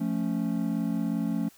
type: chord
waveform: triangle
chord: F augmented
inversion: none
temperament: equal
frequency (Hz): 174.61 / 220 / 277.2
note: F3 / A3 / C#4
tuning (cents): 0 / 0 / 0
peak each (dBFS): -29 / -27 / -29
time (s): 0-1.49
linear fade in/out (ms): 10
effects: white hiss -57 dBFS RMS until 1.57 s